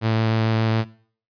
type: tone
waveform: sawtooth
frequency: 111.6 Hz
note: A2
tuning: 25 cents sharp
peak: -14 dBFS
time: 0.01-0.85 s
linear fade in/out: 50 ms
effects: noise-tail reverb RT60 0.5 s tail -20 dB re dry + resampled to 11025 Hz